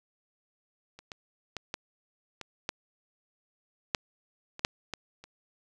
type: clicks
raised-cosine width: 0.2 ms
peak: -30 / -23 / -18 / -16 / -22 / -13 / -8 / -24 / -6 / -17 / -30 dBFS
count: 11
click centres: 0.99 / 1.118 / 1.567 / 1.741 / 2.413 / 2.691 / 3.948 / 4.594 / 4.649 / 4.937 / 5.24 s
effects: none